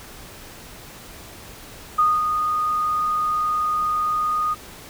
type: tone with ADSR envelope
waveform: sine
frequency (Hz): 1234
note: D#6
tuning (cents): -15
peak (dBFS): -13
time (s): 1.98-4.55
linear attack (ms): 12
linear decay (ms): 220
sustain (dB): -6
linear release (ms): 23
effects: pink hiss -41 dBFS RMS until 4.89 s